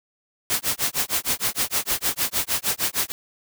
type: noise with tremolo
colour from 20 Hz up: white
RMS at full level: -21 dBFS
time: 0.5-3.12 s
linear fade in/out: 0 ms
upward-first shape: sine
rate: 6.5 Hz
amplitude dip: 100%
effects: none

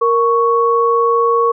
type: tone pair together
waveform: sine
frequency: 466.2 / 1111.2 Hz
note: A#4 / C#6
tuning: 0 / +4 cents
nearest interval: octave + minor third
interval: 1504 cents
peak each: -13 dBFS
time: 0.01-1.52 s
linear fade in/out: 10 ms
effects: none

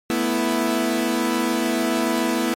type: chord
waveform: sawtooth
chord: A suspended second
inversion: none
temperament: equal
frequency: 220 / 246.9 / 329.6 Hz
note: A3 / B3 / E4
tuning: 0 / 0 / 0 cents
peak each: -22 / -19 / -19 dBFS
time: 0.1-2.54 s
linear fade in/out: 0 ms
effects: MP3 64 kbps

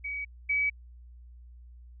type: tone pair in turn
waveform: sine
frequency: 2268 / 2280 Hz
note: C#7 / C#7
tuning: +39 / +48 cents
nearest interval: unison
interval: 9 cents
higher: second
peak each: -32 / -24 dBFS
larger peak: second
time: 0.04-0.25 / 0.49-0.7 s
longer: neither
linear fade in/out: 10 ms
effects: added 60 Hz sine -47 dBFS peak until 2 s

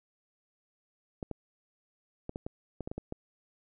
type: clicks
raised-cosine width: 2 ms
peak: -23 dBFS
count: 10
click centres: 1.228 / 1.313 / 2.294 / 2.359 / 2.465 / 2.807 / 2.875 / 2.915 / 2.98 / 3.124 s
effects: none

